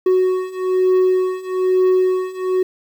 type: beating tone pair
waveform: triangle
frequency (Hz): 370 / 371.1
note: F#4 / F#4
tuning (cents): 0 / +5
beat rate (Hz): 1.1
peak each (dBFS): -16 / -14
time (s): 0.06-2.63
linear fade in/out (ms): 5
effects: 8-bit